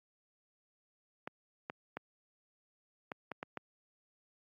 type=clicks; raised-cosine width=0.5 ms; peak=-24 dBFS; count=7; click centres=1.275 / 1.699 / 1.97 / 3.118 / 3.317 / 3.429 / 3.573 s; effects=high-pass 150 Hz 12 dB/octave + AAC 32 kbps